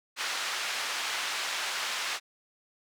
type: band-pass noise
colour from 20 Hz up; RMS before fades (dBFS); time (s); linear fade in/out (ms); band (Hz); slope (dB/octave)
pink; -33; 0.16-2.2; 50; 1200 to 5900; 12
effects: none